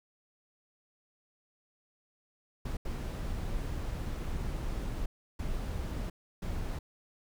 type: noise bursts at uneven times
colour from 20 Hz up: brown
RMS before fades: -35 dBFS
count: 4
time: 2.65-2.77 / 2.85-5.06 / 5.39-6.1 / 6.42-6.79 s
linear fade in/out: 5 ms
effects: none